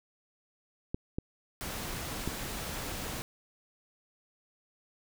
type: clicks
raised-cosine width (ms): 3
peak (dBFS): -19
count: 3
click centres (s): 0.945 / 1.185 / 2.276
type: noise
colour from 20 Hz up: pink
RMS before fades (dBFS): -38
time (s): 1.61-3.22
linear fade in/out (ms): 0
effects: none